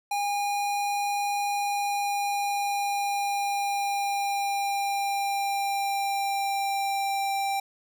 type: tone with pitch glide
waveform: square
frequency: 813 to 787.6 Hz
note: G#5 to G5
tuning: -37 to +8 cents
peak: -26 dBFS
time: 0.11-7.6 s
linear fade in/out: 5 ms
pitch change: -55 cents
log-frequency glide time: 1.45-7.49 s
effects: none